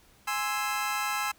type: chord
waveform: 25% pulse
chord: Ab augmented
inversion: none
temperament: equal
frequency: 830.6 / 1046.5 / 1318.5 Hz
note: Ab5 / C6 / E6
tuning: 0 / 0 / 0 cents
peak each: -29 / -30 / -28 dBFS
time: 0.27-1.32 s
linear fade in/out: 10 ms
effects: pink hiss -60 dBFS RMS until 1.38 s